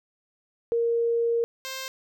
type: tone pair in turn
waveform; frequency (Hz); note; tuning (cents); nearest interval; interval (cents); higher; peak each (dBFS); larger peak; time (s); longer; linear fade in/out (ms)
sine / 5% pulse; 466.2 / 526.9; A#4 / C5; 0 / +12; major second; 212; second; -21; neither; 0.72-1.44 / 1.65-1.88; first; 0
effects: none